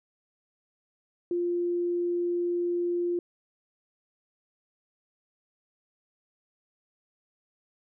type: tone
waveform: sine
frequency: 349.2 Hz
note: F4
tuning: in tune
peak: -25 dBFS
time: 1.31-3.19 s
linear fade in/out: 2 ms
effects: none